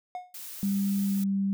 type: tone with exponential decay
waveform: triangle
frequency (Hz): 725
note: F#5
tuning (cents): -35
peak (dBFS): -28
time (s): 0.15-0.37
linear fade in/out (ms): 1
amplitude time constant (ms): 46
type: noise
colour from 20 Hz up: blue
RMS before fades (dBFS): -41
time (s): 0.34-1.24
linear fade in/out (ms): 5
type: tone with pitch glide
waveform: sine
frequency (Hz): 198.1 to 196.28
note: G3 to G3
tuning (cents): +18 to +2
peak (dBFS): -24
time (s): 0.63-1.53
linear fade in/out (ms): 0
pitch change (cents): -16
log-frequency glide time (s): 1.01-1.29
effects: none